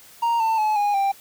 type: tone with pitch steps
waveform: triangle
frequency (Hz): 932.3 / 893.8 / 856.9 / 821.5 / 787.6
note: A#5 / A5 / A5 / G#5 / G5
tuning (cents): 0 / +27 / -46 / -19 / +8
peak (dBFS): -16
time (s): 0.22-1.12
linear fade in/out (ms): 10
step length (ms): 180
effects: white hiss -48 dBFS RMS until 1.2 s